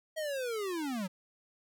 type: linear sweep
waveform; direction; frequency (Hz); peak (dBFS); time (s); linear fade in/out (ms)
square; down; 643 to 174.9; -34; 0.16-1.08; 20
effects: none